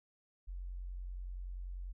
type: tone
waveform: sine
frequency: 45.18 Hz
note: F#1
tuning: 40 cents flat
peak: -40 dBFS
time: 0.47-1.93 s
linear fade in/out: 20 ms
effects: none